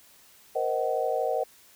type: chord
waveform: sine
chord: C half-diminished seventh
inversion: third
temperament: just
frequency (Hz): 470.9 / 523.3 / 627.9 / 753.5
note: Bb4 / C5 / Eb5 / Gb5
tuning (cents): +18 / 0 / +16 / +31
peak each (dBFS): -30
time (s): 0.55-1.44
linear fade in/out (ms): 10
effects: white hiss -56 dBFS RMS until 1.75 s